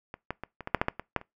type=clicks; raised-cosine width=0.5 ms; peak=-23 / -16 / -21 / -24 / -18 / -6 / -8 / -10 / -19 / -10 / -30 dBFS; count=11; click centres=0.141 / 0.306 / 0.436 / 0.607 / 0.674 / 0.747 / 0.815 / 0.884 / 0.996 / 1.163 / 1.214 s; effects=noise-tail reverb RT60 0.2 s tail -23 dB re dry